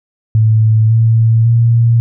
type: tone with pitch steps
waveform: sine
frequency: 110 / 113.22 / 116.54 Hz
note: A2 / A2 / A#2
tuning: 0 / +50 / 0 cents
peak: -6 dBFS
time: 0.35-2 s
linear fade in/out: 0 ms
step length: 550 ms
effects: none